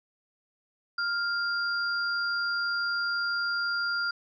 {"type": "tone pair together", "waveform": "sine", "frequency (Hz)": [1400, 4766], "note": ["F6", "D8"], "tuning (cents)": [4, 25], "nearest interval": "octave + major sixth", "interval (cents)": 2121, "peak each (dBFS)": [-27, -34], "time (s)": [0.98, 4.11], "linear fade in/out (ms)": 5, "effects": []}